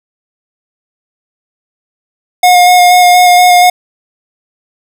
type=tone with vibrato; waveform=square; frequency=718 Hz; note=F5; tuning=48 cents sharp; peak=-3 dBFS; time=2.43-3.7 s; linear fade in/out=5 ms; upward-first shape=square; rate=4.2 Hz; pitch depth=12 cents each way; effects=none